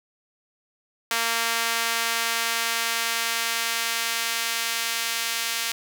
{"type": "tone with high-pass filter sweep", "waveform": "sawtooth", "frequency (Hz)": 230, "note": "A#3", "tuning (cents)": -23, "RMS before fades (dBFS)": -26, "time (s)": [1.11, 5.72], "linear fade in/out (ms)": 2, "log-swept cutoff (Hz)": [1300, 2400], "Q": 0.71, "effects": []}